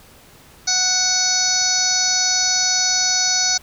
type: harmonic tone with a mistuned harmonic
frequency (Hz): 740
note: F#5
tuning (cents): 0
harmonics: 1 / 2 / 3 / 5 / 6 / 7 / 8 / 9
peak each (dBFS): -29 / -27 / -30 / -29 / -21 / -24 / -19 / -27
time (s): 0.67-3.58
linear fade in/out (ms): 10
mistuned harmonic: 5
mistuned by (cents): +36
effects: pink hiss -47 dBFS RMS until 3.62 s